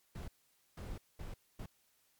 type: noise bursts at uneven times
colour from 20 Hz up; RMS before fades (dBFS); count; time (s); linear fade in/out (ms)
brown; -44; 4; 0.15-0.28 / 0.77-0.98 / 1.19-1.34 / 1.59-1.66; 5
effects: white hiss -73 dBFS RMS until 2.19 s + MP3 96 kbps